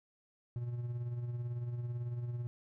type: tone with tremolo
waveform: triangle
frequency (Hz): 120.4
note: B2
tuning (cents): -44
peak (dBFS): -32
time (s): 0.56-2.47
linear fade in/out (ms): 0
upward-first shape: sine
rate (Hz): 18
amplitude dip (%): 45
effects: none